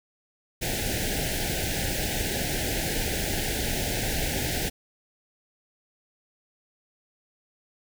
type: band-stop noise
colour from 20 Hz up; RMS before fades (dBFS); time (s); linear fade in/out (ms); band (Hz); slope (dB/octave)
pink; -28; 0.61-4.7; 20; 850 to 1500; 96
effects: none